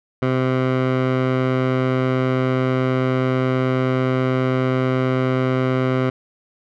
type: tone with low-pass filter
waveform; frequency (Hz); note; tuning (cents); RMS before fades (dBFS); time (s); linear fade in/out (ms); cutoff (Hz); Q
15% pulse; 129.3; C3; -20; -19; 0.22-6.1; 5; 2100; 0.81
effects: none